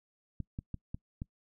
clicks, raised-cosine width 5 ms, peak -25 dBFS, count 5, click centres 0.403 / 0.589 / 0.743 / 0.945 / 1.219 s, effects noise-tail reverb RT60 0.1 s tail -25 dB re dry

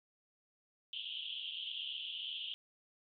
pink band-pass noise, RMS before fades -43 dBFS, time 0.93-2.54 s, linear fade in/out 0 ms, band 2900 to 3400 Hz, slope 96 dB/octave, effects none

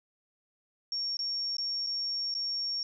sine tone with dropouts, 5520 Hz, F8, 21 cents flat, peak -30 dBFS, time 0.92-2.83 s, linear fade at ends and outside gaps 1 ms, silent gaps 1.169-1.191 / 1.568-1.583 / 1.865-1.87 / 2.341-2.35 s, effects none

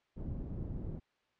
pink low-pass noise, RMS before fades -40 dBFS, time 0.16-1 s, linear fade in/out 20 ms, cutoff 250 Hz, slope 12 dB/octave, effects white hiss -75 dBFS RMS until 1.39 s + low-pass 3000 Hz 12 dB/octave

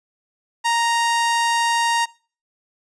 sawtooth tone, 932.3 Hz, A#5, in tune, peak -13 dBFS, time 0.64-2.06 s, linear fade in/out 20 ms, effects noise-tail reverb RT60 0.4 s tail -23 dB re dry + resampled to 22050 Hz

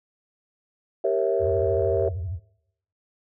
sine chord, G diminished seventh, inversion none, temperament equal with one note detuned, 392 / 466.2 / 545.5 / 659.3 Hz, G4 / Bb4 / Db5 / Fb5, 0 / 0 / -28 / 0 cents, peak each -25 dBFS, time 1.04-2.09 s, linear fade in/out 5 ms
sine tone with vibrato, 89 Hz, F2, 33 cents sharp, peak -27 dBFS, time 1.39-2.4 s, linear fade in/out 50 ms, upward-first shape sine, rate 13 Hz, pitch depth 200 cents each way
effects noise-tail reverb RT60 0.8 s tail -22 dB re dry + tanh soft clip ceiling -9 dBFS

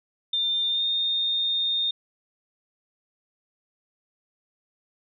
sine tone with pitch glide, 3602 to 3659 Hz, A7 to A#7, +40 to -33 cents, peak -22 dBFS, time 0.33-1.91 s, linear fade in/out 5 ms, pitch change +27 cents, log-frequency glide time 0.69-0.83 s, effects none

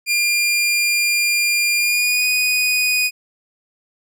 sawtooth tone with pitch glide, 2400 to 2480 Hz, D7 to D#7, +37 to -6 cents, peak -12 dBFS, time 0.06-3.11 s, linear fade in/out 50 ms, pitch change +57 cents, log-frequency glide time 1.77-2.27 s, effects none

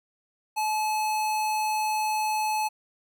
square tone, 860 Hz, A5, 40 cents flat, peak -25 dBFS, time 0.56-2.69 s, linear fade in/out 20 ms, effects none

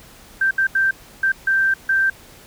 sine tone bursts at uneven times, 1568 Hz, G6, in tune, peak -14 dBFS, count 6, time 0.41-0.51 / 0.58-0.67 / 0.75-0.91 / 1.23-1.32 / 1.47-1.74 / 1.89-2.1 s, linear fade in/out 5 ms, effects pink hiss -45 dBFS RMS until 2.46 s

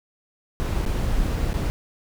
brown noise with dropouts, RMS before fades -23 dBFS, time 0.6-1.7 s, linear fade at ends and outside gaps 0 ms, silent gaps 0.853-0.862 / 1.532-1.541 s, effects none

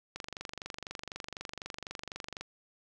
click train, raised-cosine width 0.2 ms, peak -22 dBFS, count 55, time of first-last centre 0.16-2.41 s, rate 24 Hz, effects none

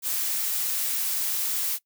blue noise, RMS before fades -27 dBFS, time 0.02-1.79 s, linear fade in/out 50 ms, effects noise-tail reverb RT60 0.1 s tail -21 dB re dry

